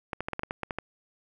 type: clicks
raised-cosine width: 0.5 ms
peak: -16 dBFS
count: 10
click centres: 0.132 / 0.206 / 0.285 / 0.333 / 0.394 / 0.434 / 0.509 / 0.633 / 0.708 / 0.786 s
effects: 9-bit